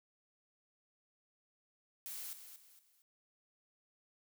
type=noise with echo; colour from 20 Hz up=blue; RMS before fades=-45 dBFS; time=2.06-2.33 s; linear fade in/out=0 ms; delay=230 ms; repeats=3; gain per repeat=-9 dB; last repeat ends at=3.02 s; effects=none